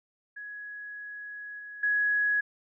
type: tone with level steps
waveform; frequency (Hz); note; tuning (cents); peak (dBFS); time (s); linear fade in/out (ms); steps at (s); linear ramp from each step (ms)
sine; 1674; G#6; +13; -38 / -40 / -23; 0.36-2.41; 10; 1.59 / 1.83; 5
effects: none